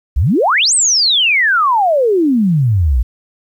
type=exponential two-way sweep; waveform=sine; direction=up then down; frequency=54.6 to 8700 to 54.6 Hz; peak=-9 dBFS; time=0.16-3.03 s; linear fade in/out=10 ms; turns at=0.74 s; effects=8-bit